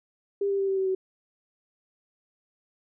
sine tone with pitch steps, 400 / 395.4 / 390.9 / 386.4 / 381.9 / 377.5 Hz, G4 / G4 / G4 / G4 / G4 / F#4, +35 / +15 / -5 / -25 / -45 / +35 cents, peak -23 dBFS, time 0.41-0.95 s, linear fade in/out 5 ms, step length 90 ms, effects none

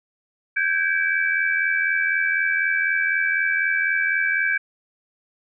sine tone cluster, 1553 / 1637 / 2308 Hz, G6 / G#6 / D7, -17 / -25 / -31 cents, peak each -23 dBFS, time 0.56-4.58 s, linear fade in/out 10 ms, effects none

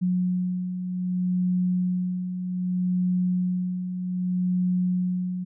sine beating tone pair, 180.8 / 181.44 Hz, F#3 / F#3, -40 / -34 cents, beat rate 0.64 Hz, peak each -31 / -23 dBFS, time 0.01-5.45 s, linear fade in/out 20 ms, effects none

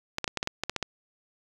clicks, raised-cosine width 0.2 ms, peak -11 dBFS, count 10, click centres 0.184 / 0.243 / 0.278 / 0.373 / 0.429 / 0.474 / 0.636 / 0.696 / 0.763 / 0.827 s, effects 7-bit

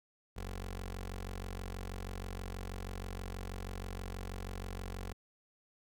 15% pulse tone with notch filter, 46.25 Hz, F#1, in tune, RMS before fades -42 dBFS, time 0.36-5.13 s, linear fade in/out 10 ms, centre 140 Hz, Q 1.3, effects none

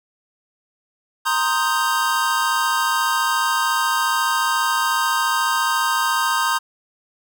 square chord, C minor seventh, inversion third, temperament equal, 932.3 / 1046.5 / 1244.5 / 1568 Hz, Bb5 / C6 / Eb6 / G6, 0 / 0 / 0 / 0 cents, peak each -24 dBFS, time 1.25-6.59 s, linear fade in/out 20 ms, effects none

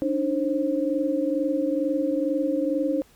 sine tone cluster, 286.8 / 309 / 531 Hz, D4 / D#4 / C5, -41 / -12 / +25 cents, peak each -26 dBFS, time 0.02-3.02 s, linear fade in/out 0 ms, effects pink hiss -57 dBFS RMS until 3.15 s

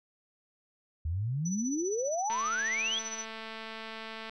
sine exponential sweep, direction up, 75 to 3452 Hz, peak -29 dBFS, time 1.05-2.99 s, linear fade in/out 5 ms
sine tone with tremolo, 5960 Hz, F#8, 12 cents sharp, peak -34 dBFS, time 1.45-3.25 s, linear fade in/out 10 ms, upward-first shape sine, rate 15 Hz, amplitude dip 75%
click train, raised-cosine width 0.3 ms, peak -26 dBFS, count 444, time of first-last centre 2.3-4.295 s, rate 222 Hz
effects none

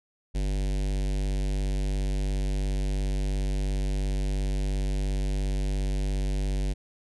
square tone with notch filter, 48.56 Hz, G1, 16 cents flat, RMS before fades -27 dBFS, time 0.34-6.74 s, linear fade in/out 20 ms, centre 1200 Hz, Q 0.67, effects resampled to 24000 Hz

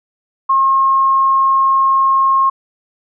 sine tone, 1076 Hz, C6, 48 cents sharp, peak -9 dBFS, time 0.49-2.5 s, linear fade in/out 10 ms, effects none

